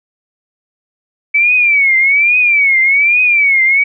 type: tone with vibrato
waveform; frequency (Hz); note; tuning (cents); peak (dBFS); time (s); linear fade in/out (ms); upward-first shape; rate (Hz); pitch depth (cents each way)
sine; 2285; D7; -48; -7; 1.34-3.84; 10; triangle; 1.2; 170
effects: none